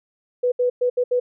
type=tone bursts at uneven times; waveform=sine; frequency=493.9 Hz; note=B4; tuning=in tune; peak=-16 dBFS; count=5; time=0.43-0.52 / 0.59-0.7 / 0.81-0.9 / 0.97-1.04 / 1.11-1.2 s; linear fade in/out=10 ms; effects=none